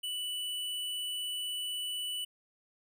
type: tone with hard clipping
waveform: sine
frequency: 2968 Hz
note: F#7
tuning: 5 cents sharp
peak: -35 dBFS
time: 0.03-2.25 s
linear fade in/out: 10 ms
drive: 18 dB
effects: none